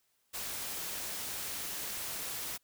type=noise; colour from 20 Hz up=white; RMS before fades=-39 dBFS; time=0.33-2.58 s; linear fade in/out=20 ms; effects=white hiss -75 dBFS RMS until 2.63 s